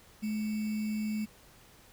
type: tone with sample-and-hold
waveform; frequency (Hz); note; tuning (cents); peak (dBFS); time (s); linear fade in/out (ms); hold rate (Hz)
sine; 214.1; A3; -47; -30; 0.22-1.26; 20; 2450
effects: pink hiss -58 dBFS RMS until 1.92 s